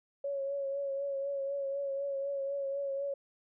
sine tone with vibrato, 554.4 Hz, C#5, in tune, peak -32 dBFS, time 0.24-3.14 s, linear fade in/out 5 ms, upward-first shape triangle, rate 4 Hz, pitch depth 36 cents each way, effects none

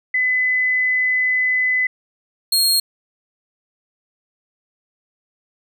sine / sawtooth tone pair in turn, 2012 / 4256 Hz, B6 / C8, +32 / +29 cents, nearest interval octave + minor second, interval 1297 cents, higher second, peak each -15 / -11 dBFS, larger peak second, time 0.14-1.87 / 2.52-2.8 s, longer first, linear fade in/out 5 ms, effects none

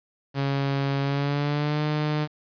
sawtooth tone with pitch glide, 138.59 to 151.13 Hz, C#3 to D3, 0 to +50 cents, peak -19 dBFS, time 0.34-2.28 s, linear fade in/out 50 ms, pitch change +150 cents, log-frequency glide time 1.01-1.83 s, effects resampled to 11025 Hz + 8-bit

